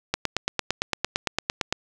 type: click train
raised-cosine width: 0.2 ms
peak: -5 dBFS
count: 15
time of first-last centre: 0.14-1.726 s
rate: 8.83 Hz
effects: none